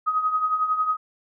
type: tone with tremolo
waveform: sine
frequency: 1258 Hz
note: D#6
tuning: 19 cents sharp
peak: -17 dBFS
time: 0.06-0.97 s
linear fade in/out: 20 ms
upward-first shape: triangle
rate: 11 Hz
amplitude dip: 70%
effects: none